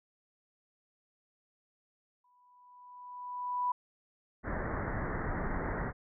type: tone with exponential growth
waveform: sine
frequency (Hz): 987.8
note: B5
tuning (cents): 0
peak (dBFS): -27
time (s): 2.24-3.72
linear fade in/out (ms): 5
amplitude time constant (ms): 320
type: low-pass noise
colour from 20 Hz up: pink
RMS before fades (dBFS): -35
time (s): 4.43-5.93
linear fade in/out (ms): 50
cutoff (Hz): 2000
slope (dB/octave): 96
effects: none